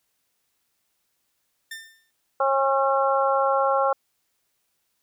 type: tone with exponential decay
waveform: sawtooth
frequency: 1797 Hz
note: A6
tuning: 36 cents sharp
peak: -28 dBFS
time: 1.71-2.11 s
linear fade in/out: 5 ms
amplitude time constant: 86 ms
type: harmonic tone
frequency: 271.6 Hz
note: C#4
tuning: 35 cents flat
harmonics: 2 / 3 / 4 / 5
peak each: -22 / -24 / -25 / -26 dBFS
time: 2.4-3.93 s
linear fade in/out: 5 ms
effects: white hiss -73 dBFS RMS until 5.02 s